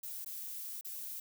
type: noise with dropouts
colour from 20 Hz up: violet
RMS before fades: -43 dBFS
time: 0.03-1.2 s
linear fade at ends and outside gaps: 5 ms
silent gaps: 0.247-0.26 / 0.811-0.847 s
effects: none

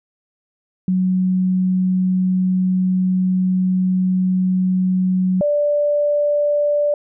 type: tone pair in turn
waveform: sine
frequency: 185 / 586.3 Hz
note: F#3 / D5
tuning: 0 / -3 cents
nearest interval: octave + minor sixth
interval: 1997 cents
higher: second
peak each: -14 dBFS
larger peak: neither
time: 0.88-5.41 / 5.41-6.94 s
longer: first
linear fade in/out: 2 ms
effects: none

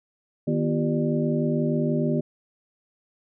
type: tone cluster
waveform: sine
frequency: 155.8 / 242.2 / 342.4 / 392.8 / 595 Hz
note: D#3 / B3 / F4 / G4 / D5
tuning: +3 / -34 / -34 / +4 / +22 cents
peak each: -25 / -25 / -31 / -29 / -31 dBFS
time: 0.47-2.21 s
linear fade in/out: 10 ms
effects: none

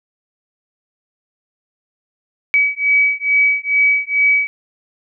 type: beating tone pair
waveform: sine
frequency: 2276 / 2278.3 Hz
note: C#7 / C#7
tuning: +45 / +47 cents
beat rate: 2.3 Hz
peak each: -15 dBFS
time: 2.54-4.47 s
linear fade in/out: 0 ms
effects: none

